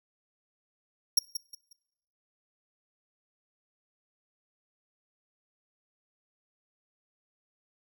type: tone with echo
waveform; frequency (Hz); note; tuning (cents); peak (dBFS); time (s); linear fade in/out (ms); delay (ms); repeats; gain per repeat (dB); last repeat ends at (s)
sawtooth; 5588; F8; 0; -16; 1.17-1.19; 5; 180; 3; -11; 1.73
effects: noise-tail reverb RT60 1.0 s tail -25 dB re dry